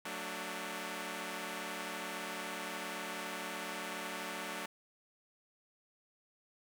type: chord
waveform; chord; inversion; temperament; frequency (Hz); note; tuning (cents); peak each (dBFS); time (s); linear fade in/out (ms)
5% pulse; D major; first; equal with one note detuned; 185 / 223.7 / 293.7; F#3 / A3 / D4; 0 / +29 / 0; -33 / -33 / -32; 0.05-4.66; 5
effects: none